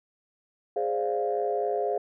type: chord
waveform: sine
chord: D half-diminished seventh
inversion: second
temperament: equal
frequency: 415.3 / 523.3 / 587.3 / 698.5 Hz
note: Ab4 / C5 / D5 / F5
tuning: 0 / 0 / 0 / 0 cents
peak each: -28 / -31 / -34 / -29 dBFS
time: 0.76-1.98 s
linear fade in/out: 5 ms
effects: tanh soft clip ceiling -15 dBFS